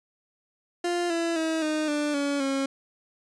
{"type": "tone with pitch steps", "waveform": "30% pulse", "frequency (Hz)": [349.2, 335, 321.3, 308.2, 295.7, 283.6, 272.1], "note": ["F4", "E4", "E4", "D#4", "D4", "C#4", "C#4"], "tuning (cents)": [0, 28, -44, -16, 12, 40, -32], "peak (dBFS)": -22, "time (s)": [0.84, 2.66], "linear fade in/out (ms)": 5, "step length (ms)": 260, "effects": ["resampled to 22050 Hz"]}